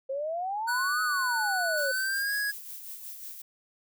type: exponential two-way sweep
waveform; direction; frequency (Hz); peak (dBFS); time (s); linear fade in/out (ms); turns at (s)
sine; up then down; 525 to 1290 to 525; -29; 0.09-1.92; 10; 1.02
type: tone with pitch glide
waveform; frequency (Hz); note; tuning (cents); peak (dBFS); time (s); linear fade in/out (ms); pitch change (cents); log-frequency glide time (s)
square; 1480 to 1661.2; F#6 to G#6; 0 to 0; -28; 0.67-2.52; 20; +200; 1.84-2.34
type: noise with tremolo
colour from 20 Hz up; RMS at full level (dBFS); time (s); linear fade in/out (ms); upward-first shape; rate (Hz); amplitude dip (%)
violet; -40; 1.77-3.42; 5; sine; 5.5; 45
effects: none